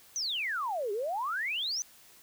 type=exponential two-way sweep; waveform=sine; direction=down then up; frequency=6272 to 390 to 6272 Hz; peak=-30 dBFS; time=0.16-1.82 s; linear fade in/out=0 ms; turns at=0.92 s; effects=white hiss -57 dBFS RMS until 2.22 s